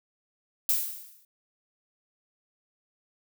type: noise with exponential decay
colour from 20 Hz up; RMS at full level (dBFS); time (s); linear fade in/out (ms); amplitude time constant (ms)
violet; -22; 0.69-1.25; 2; 120
effects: none